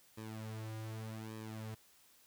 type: tone with flanger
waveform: sawtooth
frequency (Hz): 110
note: A2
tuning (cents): 0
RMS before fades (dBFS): -45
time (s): 0.17-1.75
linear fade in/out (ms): 10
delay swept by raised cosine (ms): 1.4 to 4.5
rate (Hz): 0.84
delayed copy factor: -0.85
effects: white hiss -66 dBFS RMS until 2.26 s

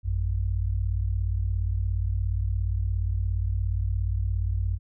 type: tone pair together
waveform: sine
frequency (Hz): 55.37 / 92.5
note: A1 / F#2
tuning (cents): +12 / 0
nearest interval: major sixth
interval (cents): 888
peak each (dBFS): -26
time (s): 0.03-4.79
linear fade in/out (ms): 50
effects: none

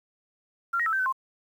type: tone with pitch steps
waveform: sine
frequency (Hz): 1380 / 1884 / 1315 / 1555 / 1517 / 1057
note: F6 / A#6 / E6 / G6 / F#6 / C6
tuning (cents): -21 / +18 / -5 / -14 / +43 / +17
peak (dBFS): -23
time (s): 0.73-1.126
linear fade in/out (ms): 10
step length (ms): 66
effects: 9-bit

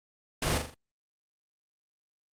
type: noise with echo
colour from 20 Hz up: pink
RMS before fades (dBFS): -28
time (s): 0.42-0.58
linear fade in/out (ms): 5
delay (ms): 41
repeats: 4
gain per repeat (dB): -6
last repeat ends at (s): 0.744
effects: low-pass 10000 Hz 12 dB/octave + Opus 32 kbps

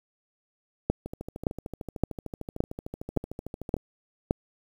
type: two click trains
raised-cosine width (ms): 2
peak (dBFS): -22 / -9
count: 37 / 7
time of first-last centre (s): 1.06-3.767 / 0.9-4.309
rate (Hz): 13.3 / 1.76
effects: 8-bit

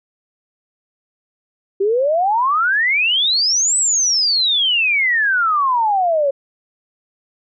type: exponential two-way sweep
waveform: sine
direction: up then down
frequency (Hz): 379.9 to 8080 to 540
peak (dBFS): -13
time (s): 1.8-6.31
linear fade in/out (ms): 10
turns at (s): 3.77
effects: none

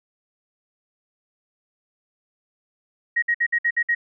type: tone bursts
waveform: sine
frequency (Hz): 1888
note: A#6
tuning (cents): +22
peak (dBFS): -17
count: 7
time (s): 3.16-3.95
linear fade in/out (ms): 10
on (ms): 64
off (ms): 57
effects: none

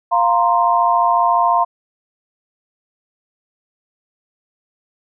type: chord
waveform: sine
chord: F suspended fourth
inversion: none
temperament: equal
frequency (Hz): 698.5 / 932.3 / 1046.5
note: F5 / Bb5 / C6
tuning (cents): 0 / 0 / 0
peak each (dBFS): -16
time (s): 0.11-1.65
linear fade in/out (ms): 20
effects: none

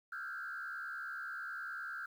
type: tone with frequency modulation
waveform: sine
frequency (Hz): 1480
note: F#6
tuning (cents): 0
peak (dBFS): -39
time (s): 0.12-2.06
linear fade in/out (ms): 5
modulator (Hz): 70.5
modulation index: 2
effects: tanh soft clip ceiling -36 dBFS + 11-bit

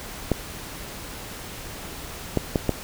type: clicks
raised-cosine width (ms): 2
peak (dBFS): -6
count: 4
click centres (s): 0.317 / 2.373 / 2.558 / 2.693
effects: pink hiss -37 dBFS RMS until 2.83 s

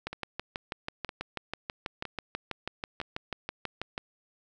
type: two click trains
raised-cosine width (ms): 0.3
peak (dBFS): -21 / -17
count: 4 / 25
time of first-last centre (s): 0.13-3.015 / 0.07-3.979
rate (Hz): 1.04 / 6.14
effects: none

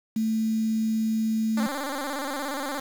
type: tone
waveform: sine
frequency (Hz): 220.9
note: A3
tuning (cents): +7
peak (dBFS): -22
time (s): 0.16-1.67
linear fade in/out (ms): 5
type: tone with vibrato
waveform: 10% pulse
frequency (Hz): 279.4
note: C#4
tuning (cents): +14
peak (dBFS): -21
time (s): 1.57-2.8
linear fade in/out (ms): 5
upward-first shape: square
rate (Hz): 17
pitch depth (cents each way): 86
effects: 7-bit

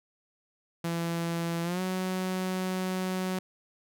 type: tone with pitch glide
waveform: sawtooth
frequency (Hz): 168.4 to 185.78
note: E3 to F#3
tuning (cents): +37 to +7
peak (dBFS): -25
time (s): 0.84-3.39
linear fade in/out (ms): 5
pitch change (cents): +170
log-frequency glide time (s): 1.63-1.81
effects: none

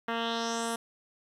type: tone with low-pass filter sweep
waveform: 10% pulse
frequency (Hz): 230.4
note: A#3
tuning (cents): -20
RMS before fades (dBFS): -32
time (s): 0.08-0.76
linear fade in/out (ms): 5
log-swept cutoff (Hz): 2200 to 11000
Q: 3
effects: 10-bit

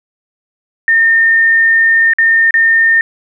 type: tone with dropouts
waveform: sine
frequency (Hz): 1819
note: A#6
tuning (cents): -43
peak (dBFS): -6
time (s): 0.88-3.01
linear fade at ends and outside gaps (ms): 1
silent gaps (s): 2.135-2.185 / 2.508-2.541
effects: none

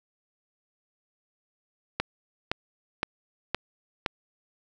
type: click train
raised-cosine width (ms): 0.3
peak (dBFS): -9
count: 5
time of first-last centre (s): 2-4.062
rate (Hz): 1.94
effects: none

